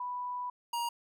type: tone pair in turn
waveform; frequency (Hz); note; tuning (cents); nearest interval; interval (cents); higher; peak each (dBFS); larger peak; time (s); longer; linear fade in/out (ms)
sine / square; 987.8 / 944.3; B5 / A#5; 0 / +22; minor second; 78; first; -34 / -32; second; 0-0.5 / 0.73-0.89; first; 5
effects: none